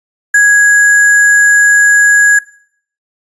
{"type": "tone with sample-and-hold", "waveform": "sine", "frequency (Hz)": 1661.2, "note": "G#6", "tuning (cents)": 0, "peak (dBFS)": -3, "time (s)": [0.34, 2.39], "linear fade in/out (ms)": 5, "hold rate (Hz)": 8820, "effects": ["noise-tail reverb RT60 0.6 s tail -20 dB re dry", "resampled to 22050 Hz"]}